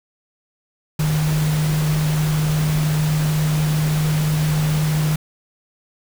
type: tone in noise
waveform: sine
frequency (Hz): 153.2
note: D#3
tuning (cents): -27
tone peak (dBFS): -16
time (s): 0.99-5.16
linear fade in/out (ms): 5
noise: pink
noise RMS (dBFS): -28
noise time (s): 0.99-5.16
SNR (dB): +9
effects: none